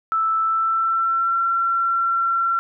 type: tone with pitch glide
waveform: sine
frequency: 1318.5 to 1359.5 Hz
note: E6 to F6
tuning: 0 to -47 cents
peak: -17 dBFS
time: 0.12-2.59 s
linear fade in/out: 0 ms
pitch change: +53 cents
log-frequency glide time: 0.39-1.37 s
effects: none